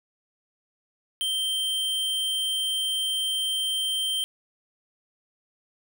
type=tone; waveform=square; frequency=3136 Hz; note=G7; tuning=in tune; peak=-25 dBFS; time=1.21-4.24 s; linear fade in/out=0 ms; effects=none